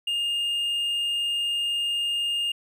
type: tone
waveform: triangle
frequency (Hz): 2826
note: F7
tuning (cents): +20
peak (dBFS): -22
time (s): 0.07-2.52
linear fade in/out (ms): 5
effects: none